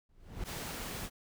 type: noise with exponential growth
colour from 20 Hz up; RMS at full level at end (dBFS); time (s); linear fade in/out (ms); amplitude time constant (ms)
brown; -31; 0.09-0.44; 2; 76
type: noise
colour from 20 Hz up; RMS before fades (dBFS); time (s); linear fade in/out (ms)
pink; -41; 0.44-1.1; 50
effects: none